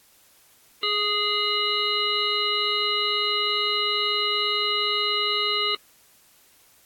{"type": "harmonic tone with a mistuned harmonic", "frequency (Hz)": 415.3, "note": "G#4", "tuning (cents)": 0, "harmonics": [1, 3, 5, 7, 9, 10], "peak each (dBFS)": [-31, -28, -30, -26, -31, -28], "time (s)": [0.83, 5.75], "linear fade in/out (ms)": 2, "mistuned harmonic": 10, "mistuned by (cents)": -43, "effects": ["white hiss -57 dBFS RMS until 6.85 s", "AAC 64 kbps"]}